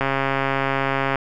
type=click train; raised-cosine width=0.5 ms; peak=-6 dBFS; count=157; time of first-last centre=0.01-1.157 s; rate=136 Hz; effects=none